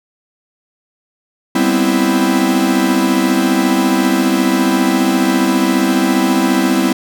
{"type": "chord", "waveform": "45% pulse", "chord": "C major seventh", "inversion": "second", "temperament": "equal", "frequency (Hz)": [196, 246.9, 261.6, 329.6], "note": ["G3", "B3", "C4", "E4"], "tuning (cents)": [0, 0, 0, 0], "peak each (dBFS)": [-18, -18, -16, -16], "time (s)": [1.55, 6.93], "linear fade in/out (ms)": 5, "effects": []}